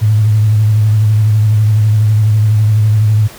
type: tone with vibrato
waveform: sine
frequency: 107.2 Hz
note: A2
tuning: 45 cents flat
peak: -6 dBFS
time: 0.01-3.28 s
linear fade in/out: 20 ms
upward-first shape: sine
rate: 12 Hz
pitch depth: 41 cents each way
effects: pink hiss -34 dBFS RMS until 3.38 s + high-pass 60 Hz 12 dB/octave